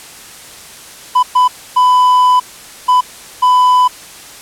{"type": "tone bursts at uneven times", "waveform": "triangle", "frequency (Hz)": 1000, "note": "B5", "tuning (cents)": 21, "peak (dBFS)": -4, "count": 5, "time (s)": [[1.15, 1.23], [1.35, 1.48], [1.76, 2.4], [2.88, 3.01], [3.42, 3.88]], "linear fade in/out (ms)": 10, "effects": ["white hiss -34 dBFS RMS until 4.41 s", "low-pass 11000 Hz 12 dB/octave"]}